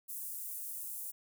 pink high-pass noise, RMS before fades -42 dBFS, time 0.08-1.12 s, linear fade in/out 20 ms, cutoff 9700 Hz, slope 24 dB/octave, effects none

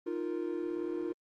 triangle chord, Eb suspended second, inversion none, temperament equal, 311.1 / 349.2 / 466.2 Hz, Eb4 / F4 / Bb4, 0 / 0 / 0 cents, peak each -36 / -33 / -38 dBFS, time 0.06-1.13 s, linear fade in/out 10 ms, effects Opus 24 kbps

